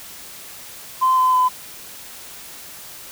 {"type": "tone with pitch steps", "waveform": "sine", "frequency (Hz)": [1034, 1022.7, 1011.6], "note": ["C6", "C6", "B5"], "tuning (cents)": [-21, -40, 41], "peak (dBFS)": -12, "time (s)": [1.01, 1.49], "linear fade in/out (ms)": 20, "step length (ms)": 160, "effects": ["tanh soft clip ceiling -8 dBFS", "white hiss -38 dBFS RMS until 3.11 s"]}